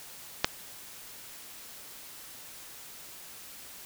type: click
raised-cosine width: 0.2 ms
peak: -4 dBFS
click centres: 0.445 s
effects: white hiss -47 dBFS RMS until 3.85 s